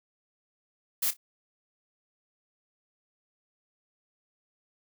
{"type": "noise with echo", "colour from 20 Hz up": "blue", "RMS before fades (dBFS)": -27, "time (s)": [1.02, 1.11], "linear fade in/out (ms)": 10, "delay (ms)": 30, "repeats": 2, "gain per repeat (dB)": -15, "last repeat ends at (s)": 1.17, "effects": []}